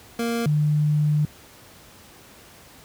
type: tone pair in turn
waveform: 25% pulse / sine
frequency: 233.1 / 149.97 Hz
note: A#3 / D3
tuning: 0 / +37 cents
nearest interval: minor sixth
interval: 763 cents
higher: first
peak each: -19 / -17 dBFS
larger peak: second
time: 0.19-0.46 / 0.46-1.25 s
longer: second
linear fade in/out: 2 ms
effects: pink hiss -48 dBFS RMS until 2.84 s + high-pass 60 Hz 12 dB/octave